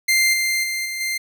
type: tone with level steps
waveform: sawtooth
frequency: 2093 Hz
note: C7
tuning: in tune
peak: -11 / -15 / -19 / -22 / -18 dBFS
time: 0.08-1.18 s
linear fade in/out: 10 ms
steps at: 0.33 / 0.63 / 0.85 / 1 s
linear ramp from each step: 10 ms
effects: none